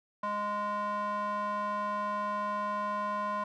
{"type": "tone with band-pass filter", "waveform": "square", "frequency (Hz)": 207.1, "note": "G#3", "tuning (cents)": -5, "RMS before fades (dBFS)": -33, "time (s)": [0.23, 3.44], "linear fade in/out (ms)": 5, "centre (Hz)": 1000, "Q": 3.5, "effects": []}